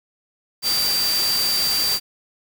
sine tone in noise, 4684 Hz, D8, 5 cents flat, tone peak -19 dBFS, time 0.62-2 s, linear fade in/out 50 ms, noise white, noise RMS -25 dBFS, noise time 0.62-2 s, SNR +3 dB, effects none

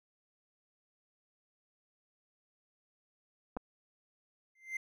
clicks, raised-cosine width 1 ms, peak -25 dBFS, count 2, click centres 3.567 / 3.571 s
triangle tone with exponential growth, 2084 Hz, C7, 7 cents flat, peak -30 dBFS, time 4.55-4.77 s, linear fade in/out 5 ms, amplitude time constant 47 ms
effects none

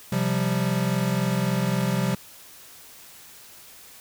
square chord, C suspended fourth, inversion none, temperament equal with one note detuned, 130.81 / 174.61 / 194.42 Hz, C3 / F3 / G3, 0 / 0 / -14 cents, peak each -27 dBFS, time 0.12-2.15 s, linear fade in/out 5 ms, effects white hiss -47 dBFS RMS until 4 s

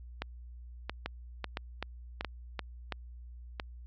two click trains, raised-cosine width 0.3 ms, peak -18 / -18 dBFS, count 5 / 6, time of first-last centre 1.06-2.593 / 0.22-3.598 s, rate 2.61 / 1.48 Hz, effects added 60 Hz sine -45 dBFS peak until 3.86 s + low-pass 5000 Hz 12 dB/octave

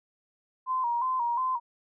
sine tone with vibrato, 987.8 Hz, B5, in tune, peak -25 dBFS, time 0.66-1.6 s, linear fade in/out 50 ms, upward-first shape square, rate 2.8 Hz, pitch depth 74 cents each way, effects none

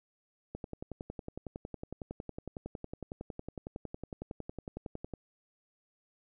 click train, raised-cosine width 2 ms, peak -26 dBFS, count 51, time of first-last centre 0.55-5.137 s, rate 10.9 Hz, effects none

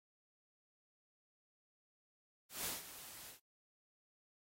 white noise with ADSR envelope, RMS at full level -40 dBFS, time 2.49-3.4 s, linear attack 170 ms, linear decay 160 ms, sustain -13 dB, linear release 110 ms, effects AAC 48 kbps

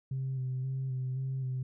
sine tone with vibrato, 130.81 Hz, C3, in tune, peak -30 dBFS, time 0.11-1.63 s, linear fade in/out 5 ms, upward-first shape square, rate 1.9 Hz, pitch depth 25 cents each way, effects tanh soft clip ceiling -28 dBFS

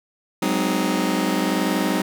sawtooth chord, Ab dominant seventh, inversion third, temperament just, 186.89 / 207.7 / 259.6 / 311.5 Hz, Gb3 / Ab3 / C4 / Eb4, +18 / 0 / -13 / +2 cents, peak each -21 / -22 / -21 / -20 dBFS, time 0.42-2.02 s, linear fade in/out 5 ms, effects none

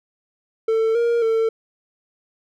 triangle tone with pitch steps, 446.6 / 469.5 / 449 Hz, A4 / A#4 / A4, +26 / +12 / +35 cents, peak -14 dBFS, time 0.68-1.49 s, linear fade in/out 5 ms, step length 270 ms, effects none

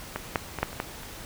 clicks, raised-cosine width 0.5 ms, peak -14 / -8 / -16 / -8 / -25 / -12 / -27 dBFS, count 7, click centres 0.16 / 0.358 / 0.587 / 0.63 / 0.73 / 0.801 / 1.033 s, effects pink hiss -42 dBFS RMS until 1.25 s

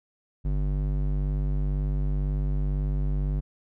square tone with band-pass filter, 49 Hz, G1, in tune, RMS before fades -26 dBFS, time 0.44-3.41 s, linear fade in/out 20 ms, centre 100 Hz, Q 1.3, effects none

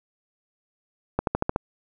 accelerating click train, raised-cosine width 1 ms, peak -8 dBFS, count 6, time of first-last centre 1.19-1.561 s, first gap 82 ms, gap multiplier 0.95, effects none

